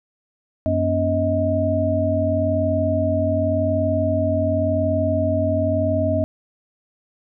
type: tone cluster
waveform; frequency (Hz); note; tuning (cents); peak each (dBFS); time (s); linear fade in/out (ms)
sine; 93.9 / 240.3 / 281.2 / 631; F#2 / B3 / C#4 / D#5; +26 / -47 / +25 / +24; -22 / -26 / -25 / -20; 0.66-6.24; 0
effects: none